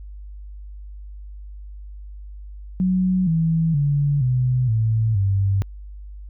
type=tone with pitch steps; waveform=sine; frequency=185 / 162.92 / 143.48 / 126.36 / 111.28 / 98 Hz; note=F#3 / E3 / D3 / B2 / A2 / G2; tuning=0 / -20 / -40 / +40 / +20 / 0 cents; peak=-16 dBFS; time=2.8-5.62 s; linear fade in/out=0 ms; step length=470 ms; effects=added 50 Hz sine -34 dBFS peak until 6.29 s